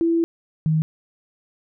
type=tone pair in turn; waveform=sine; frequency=333.4 / 157.34 Hz; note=E4 / D#3; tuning=+20 / +20 cents; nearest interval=octave + minor second; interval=1300 cents; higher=first; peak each=-16 dBFS; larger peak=neither; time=0.01-0.24 / 0.66-0.82 s; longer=first; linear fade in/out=0 ms; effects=none